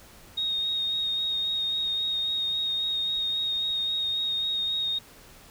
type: tone with vibrato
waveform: sine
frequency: 3729 Hz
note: A#7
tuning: in tune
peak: -25 dBFS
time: 0.37-4.99 s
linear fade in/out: 10 ms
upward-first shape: sine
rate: 3.7 Hz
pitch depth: 16 cents each way
effects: pink hiss -51 dBFS RMS until 5.5 s